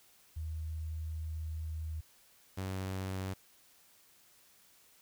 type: tone pair in turn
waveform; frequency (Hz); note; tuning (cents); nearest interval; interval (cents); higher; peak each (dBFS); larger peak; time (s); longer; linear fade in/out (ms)
sine / sawtooth; 79.1 / 94.88; D#2 / F#2; +29 / +44; minor third; 315; second; -36 / -32; second; 0.36-2.01 / 2.57-3.34; first; 10
effects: white hiss -64 dBFS RMS until 5.01 s